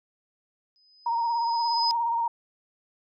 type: tone with exponential growth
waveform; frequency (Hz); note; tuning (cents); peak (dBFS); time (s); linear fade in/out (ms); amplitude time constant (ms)
sine; 5020; D#8; +15; -22; 0.76-1.91; 0; 250
type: tone with vibrato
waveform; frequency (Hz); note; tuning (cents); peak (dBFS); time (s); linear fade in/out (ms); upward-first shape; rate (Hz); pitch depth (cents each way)
sine; 932.3; A#5; 0; -23; 1.06-2.28; 5; sine; 17; 33
effects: none